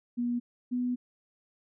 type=tone pair in turn; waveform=sine; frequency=241.1 / 247.3 Hz; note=B3 / B3; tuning=-41 / +3 cents; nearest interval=unison; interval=44 cents; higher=second; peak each=-27 dBFS; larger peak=neither; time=0.17-0.4 / 0.71-0.96 s; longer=second; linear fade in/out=20 ms; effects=none